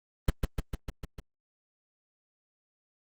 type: noise with echo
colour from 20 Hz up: brown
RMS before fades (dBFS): -20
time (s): 0.28-0.3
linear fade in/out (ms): 5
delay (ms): 150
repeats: 6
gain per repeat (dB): -3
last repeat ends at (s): 1.2
effects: Opus 24 kbps